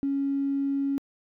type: tone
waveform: triangle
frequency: 277.2 Hz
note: C#4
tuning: in tune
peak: -20 dBFS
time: 0.03-0.98 s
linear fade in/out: 0 ms
effects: tanh soft clip ceiling -22 dBFS